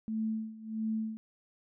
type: tone with tremolo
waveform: sine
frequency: 220 Hz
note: A3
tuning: in tune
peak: -29 dBFS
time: 0.08-1.17 s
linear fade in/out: 0 ms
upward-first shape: sine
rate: 1.5 Hz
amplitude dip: 85%
effects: none